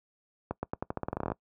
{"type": "accelerating click train", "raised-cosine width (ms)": 1, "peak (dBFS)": -17, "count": 16, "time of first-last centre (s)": [0.51, 1.319], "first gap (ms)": 120, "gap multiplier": 0.87, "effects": ["noise-tail reverb RT60 0.1 s tail -23 dB re dry", "high-pass 60 Hz 12 dB/octave"]}